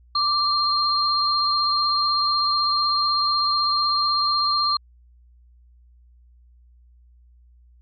sine tone pair together, 1174 / 4195 Hz, D6 / C8, -1 / +4 cents, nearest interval octave + minor seventh, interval 2205 cents, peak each -21 dBFS, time 0.15-4.77 s, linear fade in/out 5 ms, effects added 60 Hz sine -50 dBFS peak until 7.81 s

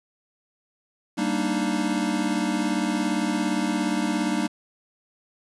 square chord, Eb major seventh, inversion first, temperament equal, 196 / 233.1 / 293.7 / 311.1 Hz, G3 / Bb3 / D4 / Eb4, 0 / 0 / 0 / 0 cents, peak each -29 dBFS, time 1.17-4.48 s, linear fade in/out 20 ms, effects resampled to 24000 Hz + 8-bit

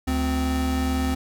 square tone pair together, 72.6 / 258.7 Hz, D2 / C4, -19 / -19 cents, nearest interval octave + minor seventh, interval 2200 cents, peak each -25 / -25 dBFS, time 0.07-1.15 s, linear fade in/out 10 ms, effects none

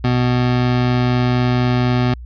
25% pulse tone, 124.1 Hz, B2, 9 cents sharp, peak -10 dBFS, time 0.04-2.14 s, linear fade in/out 5 ms, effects added 60 Hz sine -30 dBFS peak until 2.25 s + resampled to 11025 Hz

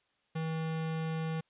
square tone, 160.6 Hz, E3, 45 cents flat, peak -33 dBFS, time 0.35-1.41 s, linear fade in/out 10 ms, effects white hiss -74 dBFS RMS until 1.49 s + resampled to 8000 Hz

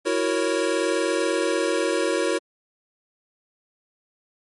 square chord, F# dominant seventh, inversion third, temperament equal, 329.6 / 370 / 466.2 / 554.4 Hz, E4 / F#4 / A#4 / C#5, 0 / 0 / 0 / 0 cents, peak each -27 dBFS, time 0.05-2.39 s, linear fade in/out 20 ms, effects MP3 48 kbps

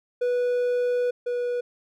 triangle tone pair in turn, 490.9 / 487.2 Hz, B4 / B4, -10 / -24 cents, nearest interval unison, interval 14 cents, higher first, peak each -19 / -22 dBFS, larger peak first, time 0.21-1.11 / 1.26-1.61 s, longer first, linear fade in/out 10 ms, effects none

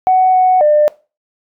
sine tone with pitch steps, 746 / 741 / 599 Hz, F#5 / F#5 / D5, +14 / +2 / +34 cents, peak -6 dBFS, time 0.07-0.88 s, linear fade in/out 0 ms, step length 270 ms, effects noise-tail reverb RT60 0.3 s tail -20 dB re dry + tanh soft clip ceiling -2 dBFS

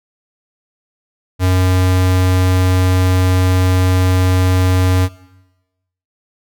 square tone, 92.2 Hz, F#2, 6 cents flat, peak -11 dBFS, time 1.39-5.09 s, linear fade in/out 50 ms, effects noise-tail reverb RT60 1.0 s tail -19 dB re dry

